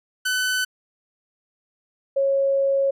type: tone pair in turn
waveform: sawtooth / sine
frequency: 1507 / 548.4 Hz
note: F#6 / C#5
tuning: +31 / -19 cents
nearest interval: octave + tritone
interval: 1750 cents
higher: first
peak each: -17 dBFS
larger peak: neither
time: 0.25-0.65 / 2.16-2.91 s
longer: second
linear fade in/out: 10 ms
effects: resampled to 32000 Hz